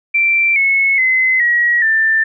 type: tone with pitch steps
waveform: sine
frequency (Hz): 2349 / 2192 / 2045 / 1908 / 1780.2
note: D7 / C#7 / C7 / A#6 / A6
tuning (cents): 0 / -20 / -40 / +40 / +20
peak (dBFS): -10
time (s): 0.14-2.24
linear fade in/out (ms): 10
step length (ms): 420
effects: none